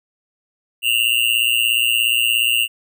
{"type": "tone with amplitude modulation", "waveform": "square", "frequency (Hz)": 2800, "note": "F7", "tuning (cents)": 4, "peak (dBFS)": -11, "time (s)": [0.82, 2.68], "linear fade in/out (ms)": 50, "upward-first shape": "sine", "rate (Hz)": 117, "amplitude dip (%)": 100, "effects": []}